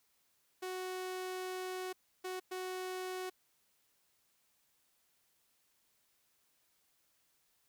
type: tone bursts at uneven times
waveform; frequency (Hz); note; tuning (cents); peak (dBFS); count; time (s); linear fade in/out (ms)
sawtooth; 370; F#4; 0; -35; 3; 0.62-1.93 / 2.24-2.4 / 2.51-3.3; 10
effects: white hiss -75 dBFS RMS until 7.68 s